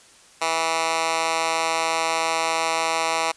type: tone with high-pass filter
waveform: 10% pulse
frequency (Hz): 163.1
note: E3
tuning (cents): -18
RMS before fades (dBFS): -23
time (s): 0.41-3.32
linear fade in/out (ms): 10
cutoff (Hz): 910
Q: 0.9
effects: white hiss -51 dBFS RMS until 3.36 s + resampled to 22050 Hz